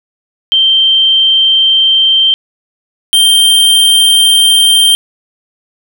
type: tone pair in turn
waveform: sine / square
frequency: 3136 / 3158 Hz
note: G7 / G7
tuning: 0 / +12 cents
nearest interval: unison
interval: 12 cents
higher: second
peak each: -5 dBFS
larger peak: neither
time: 0.52-2.34 / 3.13-4.95 s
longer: neither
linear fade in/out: 0 ms
effects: none